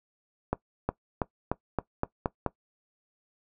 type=accelerating click train; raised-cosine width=1 ms; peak=-12 dBFS; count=8; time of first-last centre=0.53-2.463 s; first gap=360 ms; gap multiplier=0.91; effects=noise-tail reverb RT60 0.1 s tail -19 dB re dry